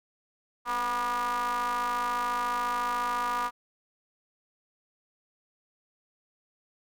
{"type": "ring-modulated tone", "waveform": "square", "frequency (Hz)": 118.1, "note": "A#2", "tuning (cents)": 23, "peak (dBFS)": -25, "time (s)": [0.65, 3.51], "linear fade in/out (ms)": 50, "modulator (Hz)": 1090, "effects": []}